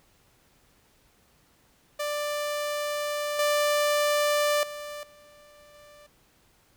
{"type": "tone with level steps", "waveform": "sawtooth", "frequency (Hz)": 590, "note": "D5", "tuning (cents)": 8, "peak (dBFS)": [-24, -18, -32, -48, -46], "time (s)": [1.99, 6.07], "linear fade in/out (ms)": 10, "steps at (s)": [3.39, 4.63, 5.03, 5.74], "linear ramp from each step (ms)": 2, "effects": ["pink hiss -63 dBFS RMS until 6.76 s"]}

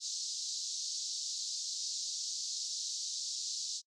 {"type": "band-pass noise", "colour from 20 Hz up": "pink", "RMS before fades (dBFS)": -39, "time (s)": [0, 3.82], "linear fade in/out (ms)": 50, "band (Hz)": [4100, 7100], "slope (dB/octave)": 48, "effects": ["noise-tail reverb RT60 0.1 s tail -25 dB re dry"]}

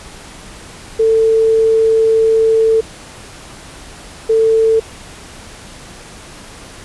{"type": "tone bursts at uneven times", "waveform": "sine", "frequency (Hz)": 446, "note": "A4", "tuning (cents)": 23, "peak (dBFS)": -8, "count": 2, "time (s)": [[0.99, 2.81], [4.29, 4.8]], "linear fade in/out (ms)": 10, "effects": ["pink hiss -35 dBFS RMS until 6.84 s", "resampled to 24000 Hz"]}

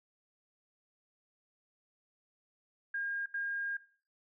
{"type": "tone bursts at uneven times", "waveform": "sine", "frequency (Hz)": 1617, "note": "G#6", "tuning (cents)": -47, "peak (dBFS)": -33, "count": 2, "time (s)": [[2.94, 3.26], [3.34, 3.77]], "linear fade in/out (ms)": 5, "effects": ["noise-tail reverb RT60 0.4 s tail -17 dB re dry"]}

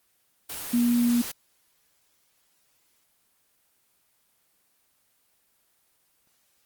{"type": "tone in noise", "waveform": "sine", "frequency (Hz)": 239.2, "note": "A#3", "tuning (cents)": 45, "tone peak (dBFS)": -19, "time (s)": [0.73, 1.22], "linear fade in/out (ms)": 10, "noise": "white", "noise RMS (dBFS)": -35, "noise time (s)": [0.49, 1.32], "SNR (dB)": 13, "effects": ["white hiss -68 dBFS RMS until 6.65 s", "Opus 24 kbps"]}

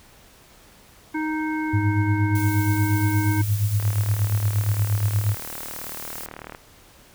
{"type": "harmonic tone", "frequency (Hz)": 311.1, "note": "D#4", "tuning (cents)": 0, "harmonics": [1, 3, 5, 7], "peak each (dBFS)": [-24, -31, -33, -35], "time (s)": [1.14, 3.42], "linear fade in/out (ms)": 10}
{"type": "tone with tremolo", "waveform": "sine", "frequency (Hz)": 103.83, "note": "G#2", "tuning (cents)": 0, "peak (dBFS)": -16, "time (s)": [1.73, 5.35], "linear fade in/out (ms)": 10, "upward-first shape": "sine", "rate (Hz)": 8.5, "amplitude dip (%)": 65}
{"type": "noise", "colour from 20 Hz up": "blue", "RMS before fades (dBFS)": -35, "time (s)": [2.35, 6.26], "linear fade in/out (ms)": 2}
{"type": "click train", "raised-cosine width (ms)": 0.5, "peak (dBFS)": -20, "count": 106, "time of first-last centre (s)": [3.8, 6.549], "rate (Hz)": 38.2}
{"effects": ["pink hiss -51 dBFS RMS until 7.14 s"]}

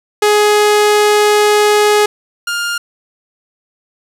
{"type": "tone pair in turn", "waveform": "sawtooth", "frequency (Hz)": [418.4, 1407.3], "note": ["G#4", "F6"], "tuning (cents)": [13, 13], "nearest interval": "octave + major sixth", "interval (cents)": 2100, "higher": "second", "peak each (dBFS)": [-4, -12], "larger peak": "first", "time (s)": [[0.22, 2.06], [2.47, 2.78]], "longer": "first", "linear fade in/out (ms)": 5, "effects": ["low-pass 12000 Hz 12 dB/octave", "7-bit"]}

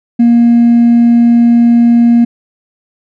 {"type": "tone with hard clipping", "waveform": "triangle", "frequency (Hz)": 235.8, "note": "A#3", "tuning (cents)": 20, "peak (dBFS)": -3, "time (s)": [0.19, 2.25], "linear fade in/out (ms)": 10, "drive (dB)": 2, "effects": []}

